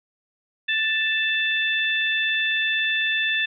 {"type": "harmonic tone", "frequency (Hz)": 882, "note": "A5", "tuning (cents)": 4, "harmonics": [2, 3, 4], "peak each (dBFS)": [-23, -25, -26], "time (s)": [0.68, 3.46], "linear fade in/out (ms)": 10, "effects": []}